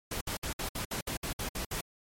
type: noise bursts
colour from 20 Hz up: pink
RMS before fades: -35 dBFS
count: 11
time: 0.11-1.81 s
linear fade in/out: 5 ms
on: 100 ms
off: 60 ms
effects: MP3 64 kbps